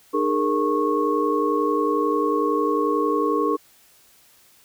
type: tone cluster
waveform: sine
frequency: 303.2 / 412.7 / 463.8 / 1097 Hz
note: D#4 / G#4 / A#4 / C#6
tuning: -45 / -11 / -9 / -18 cents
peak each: -24 dBFS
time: 0.13-3.57 s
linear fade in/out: 20 ms
effects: white hiss -55 dBFS RMS until 4.64 s